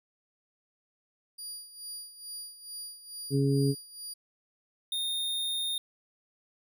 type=tone with tremolo; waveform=25% pulse; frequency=4800 Hz; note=D8; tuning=37 cents sharp; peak=-33 dBFS; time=1.38-4.14 s; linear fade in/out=10 ms; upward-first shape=sine; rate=2.3 Hz; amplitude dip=75%
type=harmonic tone; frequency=138.59 Hz; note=C#3; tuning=in tune; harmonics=1 / 2 / 3; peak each=-25 / -28 / -30 dBFS; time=3.3-3.75 s; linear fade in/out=50 ms
type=tone; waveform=square; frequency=3666 Hz; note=A#7; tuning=30 cents flat; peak=-30 dBFS; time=4.92-5.78 s; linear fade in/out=2 ms
effects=none